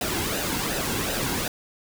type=noise with flanger; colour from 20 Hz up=pink; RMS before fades=-27 dBFS; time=0.01-1.48 s; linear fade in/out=2 ms; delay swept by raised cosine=0.89 to 1.7 ms; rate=2.7 Hz; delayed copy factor=-0.55; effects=none